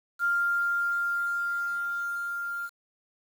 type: tone with level ramp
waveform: sine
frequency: 1396.9 Hz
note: F6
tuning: in tune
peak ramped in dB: -22 to -31 dBFS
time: 0.19-2.7 s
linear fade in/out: 50 ms
effects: 8-bit